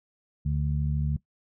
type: harmonic tone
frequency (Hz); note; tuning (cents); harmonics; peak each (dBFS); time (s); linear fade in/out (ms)
73.42; D2; 0; 1 / 2 / 3; -28 / -26 / -37; 0.45-1.17; 10
effects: noise-tail reverb RT60 0.1 s tail -18 dB re dry